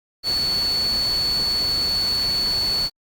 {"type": "tone in noise", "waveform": "sine", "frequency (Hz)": 4435, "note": "C#8", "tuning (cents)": 0, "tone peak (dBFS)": -19, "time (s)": [0.23, 2.9], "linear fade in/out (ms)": 50, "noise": "pink", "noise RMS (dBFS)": -32, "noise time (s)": [0.23, 2.9], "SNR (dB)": 10, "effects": ["Opus 48 kbps"]}